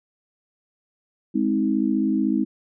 sine chord, Ab major, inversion none, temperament equal with one note detuned, 207.7 / 261.6 / 317.5 Hz, Ab3 / C4 / Eb4, 0 / 0 / +35 cents, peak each -23 dBFS, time 1.34-2.45 s, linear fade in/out 20 ms, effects none

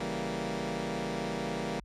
15% pulse chord, C# diminished seventh, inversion none, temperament equal with one note detuned, 138.59 / 164.81 / 196 / 232.3 Hz, C#3 / E3 / G3 / Bb3, 0 / 0 / 0 / -6 cents, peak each -35 / -32 / -31 / -30 dBFS, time 0-1.8 s, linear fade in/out 5 ms, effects added 50 Hz sine -50 dBFS peak until 1.84 s + low-pass 7000 Hz 12 dB/octave

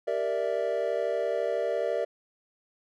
triangle chord, E half-diminished seventh, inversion first, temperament equal, 392 / 466.2 / 587.3 / 659.3 Hz, G4 / Bb4 / D5 / E5, 0 / 0 / 0 / 0 cents, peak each -33 / -29 / -28 / -30 dBFS, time 0.07-2.05 s, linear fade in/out 10 ms, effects none

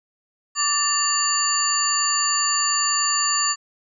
sine tone cluster, 1170 / 1774 / 2783 / 4589 / 7070 Hz, D6 / A6 / F7 / D8 / A8, -7 / +14 / -7 / -41 / +7 cents, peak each -24 / -29 / -31 / -24 / -22 dBFS, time 0.55-3.56 s, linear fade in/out 50 ms, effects none

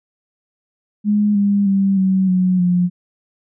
sine tone with pitch steps, 208.1 / 201.7 / 195.51 / 189.51 / 183.69 / 178.05 Hz, G#3 / G3 / G3 / F#3 / F#3 / F3, +4 / +50 / -4 / +42 / -12 / +34 cents, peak -12 dBFS, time 1.04-2.9 s, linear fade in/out 50 ms, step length 310 ms, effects none

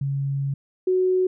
sine tone pair in turn, 138.59 / 370 Hz, C#3 / F#4, 0 / 0 cents, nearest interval octave + perfect fourth, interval 1700 cents, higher second, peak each -22 / -17 dBFS, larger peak second, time 0.01-0.54 / 0.87-1.27 s, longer first, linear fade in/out 5 ms, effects none

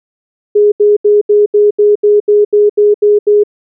sine tone bursts, 415.3 Hz, G#4, in tune, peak -4 dBFS, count 12, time 0.55-3.437 s, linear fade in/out 10 ms, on 170 ms, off 77 ms, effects none

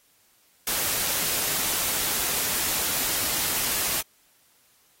white noise, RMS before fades -26 dBFS, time 0.67-4.01 s, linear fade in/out 2 ms, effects white hiss -62 dBFS RMS until 5 s + AAC 48 kbps

